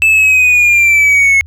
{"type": "linear sweep", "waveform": "triangle", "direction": "down", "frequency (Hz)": [2637, 2174], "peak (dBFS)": -4, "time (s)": [0.02, 1.41], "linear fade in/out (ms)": 0, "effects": ["added 80 Hz sine -31 dBFS peak until 1.46 s"]}